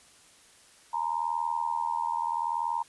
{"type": "tone with amplitude modulation", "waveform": "sine", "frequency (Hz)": 935, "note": "A#5", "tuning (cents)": 5, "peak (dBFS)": -23, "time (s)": [0.93, 2.83], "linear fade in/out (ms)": 10, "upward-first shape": "sine", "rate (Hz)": 80.7, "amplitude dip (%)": 90, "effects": ["white hiss -57 dBFS RMS until 2.88 s", "resampled to 24000 Hz"]}